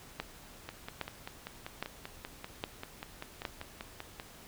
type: two click trains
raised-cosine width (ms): 0.3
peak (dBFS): -18 / -24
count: 5 / 19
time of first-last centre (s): 0.2-3.452 / 0.69-4.199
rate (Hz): 1.23 / 5.13
effects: pink hiss -53 dBFS RMS until 4.47 s